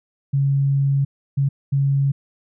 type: tone bursts at uneven times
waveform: sine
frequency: 138.59 Hz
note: C#3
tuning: in tune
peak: -15 dBFS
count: 3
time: 0.33-1.05 / 1.37-1.49 / 1.72-2.12 s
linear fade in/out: 10 ms
effects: none